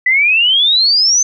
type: exponential sweep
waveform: sine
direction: up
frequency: 1967 to 6272 Hz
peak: -8 dBFS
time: 0.06-1.23 s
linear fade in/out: 5 ms
effects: none